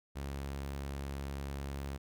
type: tone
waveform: sawtooth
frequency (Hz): 69.3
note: C#2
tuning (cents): 0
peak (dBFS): -34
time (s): 0.15-1.98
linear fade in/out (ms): 20
effects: none